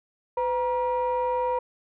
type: tone pair together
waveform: sine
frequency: 504 / 950 Hz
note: B4 / A#5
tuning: +35 / +33 cents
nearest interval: major seventh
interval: 1098 cents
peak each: -24 dBFS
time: 0.37-1.59 s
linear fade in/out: 5 ms
effects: tanh soft clip ceiling -19 dBFS